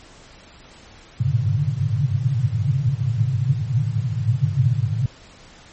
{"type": "band-pass noise", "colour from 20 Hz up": "pink", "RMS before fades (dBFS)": -20, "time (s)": [1.2, 5.06], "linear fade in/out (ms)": 5, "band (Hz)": [100, 150], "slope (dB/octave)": 96, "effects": ["pink hiss -46 dBFS RMS until 5.72 s", "MP3 32 kbps"]}